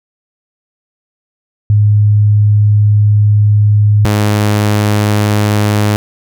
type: tone pair in turn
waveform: sine / sawtooth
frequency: 104.5 / 104.5 Hz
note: G#2 / G#2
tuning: +11 / +11 cents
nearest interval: unison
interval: 0 cents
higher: neither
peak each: -5 dBFS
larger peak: neither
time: 1.7-4.05 / 4.05-5.96 s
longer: first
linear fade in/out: 0 ms
effects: none